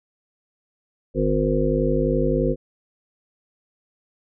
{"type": "harmonic tone", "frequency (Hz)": 51.6, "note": "G#1", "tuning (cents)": -10, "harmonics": [1, 3, 5, 7, 9, 10], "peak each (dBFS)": [-25, -25, -25, -25, -25, -25], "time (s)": [1.14, 2.56], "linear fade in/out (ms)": 50, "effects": []}